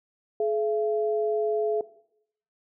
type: tone pair together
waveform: sine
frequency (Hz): 426.2 / 676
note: G#4 / E5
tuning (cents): +45 / +43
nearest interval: minor sixth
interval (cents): 798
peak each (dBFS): -23 / -29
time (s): 0.4-1.81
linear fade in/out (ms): 2
effects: noise-tail reverb RT60 0.7 s tail -17 dB re dry